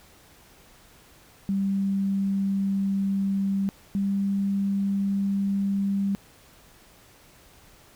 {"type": "tone pair in turn", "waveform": "sine", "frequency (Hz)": [196, 197.82], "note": ["G3", "G3"], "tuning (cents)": [0, 16], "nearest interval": "unison", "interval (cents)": 16, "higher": "second", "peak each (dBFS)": -22, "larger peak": "neither", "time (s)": [[1.49, 3.69], [3.95, 6.15]], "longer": "neither", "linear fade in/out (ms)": 0, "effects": ["pink hiss -54 dBFS RMS until 7.95 s"]}